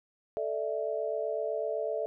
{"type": "chord", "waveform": "sine", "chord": "A suspended fourth", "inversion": "none", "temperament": "equal with one note detuned", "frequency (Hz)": [440, 591.4, 659.3], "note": ["A4", "D5", "E5"], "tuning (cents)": [0, 12, 0], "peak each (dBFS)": -34, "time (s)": [0.37, 2.06], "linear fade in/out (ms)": 0, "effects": []}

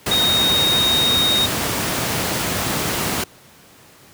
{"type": "tone in noise", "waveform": "sine", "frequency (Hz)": 3729, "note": "A#7", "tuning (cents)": 0, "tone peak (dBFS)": -15, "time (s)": [0.11, 1.46], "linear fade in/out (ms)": 5, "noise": "pink", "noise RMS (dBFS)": -21, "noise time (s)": [0.06, 3.24], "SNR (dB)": 3, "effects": ["pink hiss -47 dBFS RMS until 4.13 s", "high-pass 100 Hz 12 dB/octave"]}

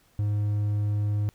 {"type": "tone", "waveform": "triangle", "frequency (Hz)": 103.83, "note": "G#2", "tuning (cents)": 0, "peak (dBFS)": -21, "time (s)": [0.19, 1.29], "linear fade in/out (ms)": 0, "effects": ["pink hiss -63 dBFS RMS until 1.34 s"]}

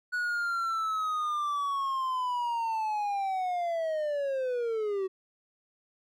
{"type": "linear sweep", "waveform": "triangle", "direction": "down", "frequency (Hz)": [1473, 373.4], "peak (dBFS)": -26, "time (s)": [0.12, 5.08], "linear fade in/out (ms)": 20, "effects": []}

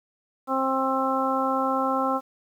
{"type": "harmonic tone", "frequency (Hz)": 265, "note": "C4", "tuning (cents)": 22, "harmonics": [1, 2, 3, 4, 5], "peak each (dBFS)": [-28, -28, -28, -28, -28], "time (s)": [0.47, 2.21], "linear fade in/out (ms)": 50, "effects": ["9-bit"]}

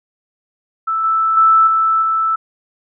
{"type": "tone with level steps", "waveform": "sine", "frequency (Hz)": 1318.5, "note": "E6", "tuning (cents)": 0, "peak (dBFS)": [-15, -12, -7, -11, -13], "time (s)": [0.87, 2.36], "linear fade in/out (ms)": 10, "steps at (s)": [1.04, 1.37, 1.67, 2.02], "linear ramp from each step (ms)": 2, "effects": []}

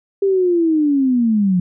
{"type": "linear sweep", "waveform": "sine", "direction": "down", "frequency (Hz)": [398.9, 174.61], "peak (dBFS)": -12, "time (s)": [0.22, 1.6], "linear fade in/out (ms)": 5, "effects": []}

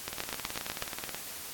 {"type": "two click trains", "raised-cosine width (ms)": 0.2, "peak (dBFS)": [-18, -15], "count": [20, 7], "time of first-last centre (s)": [[0.13, 1.146], [0.08, 0.823]], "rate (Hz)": [18.7, 8.07], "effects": ["white hiss -42 dBFS RMS until 1.53 s", "AAC 64 kbps"]}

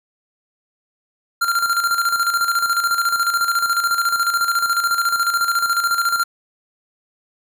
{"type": "tone with tremolo", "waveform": "square", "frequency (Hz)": 1384, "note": "F6", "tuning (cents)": -16, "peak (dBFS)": -15, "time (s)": [1.41, 6.24], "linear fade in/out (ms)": 10, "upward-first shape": "square", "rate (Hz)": 14, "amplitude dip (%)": 55, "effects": []}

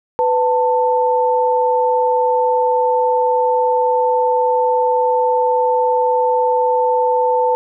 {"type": "tone pair together", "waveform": "sine", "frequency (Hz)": [499, 889.1], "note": ["B4", "A5"], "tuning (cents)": [18, 18], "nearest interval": "minor seventh", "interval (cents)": 1000, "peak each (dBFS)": -15, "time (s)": [0.19, 7.55], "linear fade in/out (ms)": 0, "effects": []}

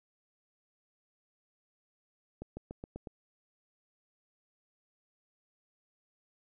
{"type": "accelerating click train", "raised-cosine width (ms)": 2, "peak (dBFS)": -28, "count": 6, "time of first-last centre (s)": [2.42, 3.072], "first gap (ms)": 150, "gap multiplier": 0.93, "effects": []}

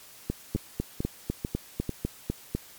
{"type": "two click trains", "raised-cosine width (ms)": 3, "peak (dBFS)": [-16, -14], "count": [4, 10], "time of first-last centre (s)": [[0.56, 1.893], [0.3, 2.55]], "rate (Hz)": [2.25, 4], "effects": ["white hiss -50 dBFS RMS until 2.78 s", "MP3 96 kbps"]}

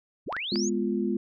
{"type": "linear sweep", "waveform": "sine", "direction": "up", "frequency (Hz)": [31.52, 6980], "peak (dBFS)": -30, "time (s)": [0.26, 0.7], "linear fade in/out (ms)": 20}
{"type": "clicks", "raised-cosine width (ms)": 0.3, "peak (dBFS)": -20, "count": 3, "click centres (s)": [0.326, 0.366, 0.558]}
{"type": "chord", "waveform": "sine", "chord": "F diminished", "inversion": "first", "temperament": "equal", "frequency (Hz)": [207.7, 246.9, 349.2], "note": ["Ab3", "Cb4", "F4"], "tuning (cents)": [0, 0, 0], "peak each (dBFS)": [-28, -30, -29], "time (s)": [0.52, 1.17], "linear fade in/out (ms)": 2}
{"effects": []}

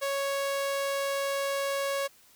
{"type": "tone", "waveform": "sawtooth", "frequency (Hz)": 554.4, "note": "C#5", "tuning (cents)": 0, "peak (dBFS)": -24, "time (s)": [0.01, 2.08], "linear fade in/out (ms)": 20, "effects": ["white hiss -59 dBFS RMS until 2.35 s"]}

